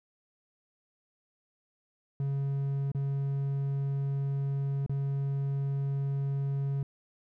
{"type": "tone with dropouts", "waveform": "triangle", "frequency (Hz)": 138.59, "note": "C#3", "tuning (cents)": 0, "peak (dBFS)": -26, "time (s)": [2.2, 6.83], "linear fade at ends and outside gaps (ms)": 2, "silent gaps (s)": [[2.917, 2.948], [4.863, 4.895]], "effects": []}